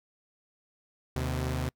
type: tone pair together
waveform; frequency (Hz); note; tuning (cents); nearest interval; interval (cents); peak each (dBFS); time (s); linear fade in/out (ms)
sawtooth; 76.1 / 127.98; D#2 / C3; -38 / -38; major sixth; 900; -28; 1.16-1.69; 0
effects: noise-tail reverb RT60 0.1 s tail -26 dB re dry